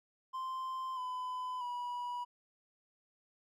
triangle tone with pitch steps, 1042 / 1007.7 / 974.5 Hz, C6 / B5 / B5, -7 / +35 / -23 cents, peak -35 dBFS, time 0.33-2.25 s, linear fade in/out 20 ms, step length 640 ms, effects none

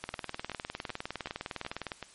two click trains, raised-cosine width 0.3 ms, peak -22 / -19 dBFS, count 6 / 38, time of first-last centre 0.14-2.027 / 0.04-1.918 s, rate 2.65 / 19.7 Hz, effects white hiss -56 dBFS RMS until 2.14 s + MP3 48 kbps

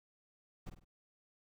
brown noise with echo, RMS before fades -43 dBFS, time 0.66-0.7 s, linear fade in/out 10 ms, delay 49 ms, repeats 3, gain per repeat -8 dB, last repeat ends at 0.847 s, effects none

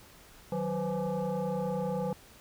sine tone with frequency modulation, 155.56 Hz, D#3, in tune, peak -29 dBFS, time 0.52-2.13 s, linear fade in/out 2 ms, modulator 341 Hz, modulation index 1.8, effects pink hiss -55 dBFS RMS until 2.4 s

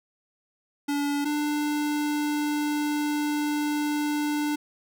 square tone pair in turn, 287.1 / 296.5 Hz, D4 / D4, -39 / +17 cents, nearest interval minor second, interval 56 cents, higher second, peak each -25 dBFS, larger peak neither, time 0.88-1.25 / 1.25-4.56 s, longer second, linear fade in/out 10 ms, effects none

